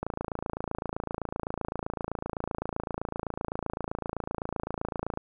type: click train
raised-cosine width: 1 ms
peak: -17 dBFS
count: 144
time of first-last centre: 0.03-5.174 s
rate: 27.8 Hz
effects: none